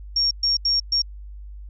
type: tone bursts at uneven times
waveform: sine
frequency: 5540 Hz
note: F8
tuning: 15 cents flat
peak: -17 dBFS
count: 4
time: 0.16-0.31 / 0.43-0.57 / 0.65-0.8 / 0.92-1.02 s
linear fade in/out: 5 ms
effects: added 50 Hz sine -35 dBFS peak until 1.69 s